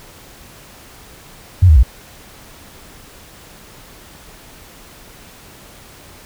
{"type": "tone with pitch steps", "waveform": "sine", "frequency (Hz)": [91.6, 76.8, 60], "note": ["F#2", "D#2", "B1"], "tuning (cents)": [-17, -22, -49], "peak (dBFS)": -4, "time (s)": [1.62, 1.833], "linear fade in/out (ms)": 10, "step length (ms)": 71, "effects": ["pink hiss -41 dBFS RMS until 6.25 s"]}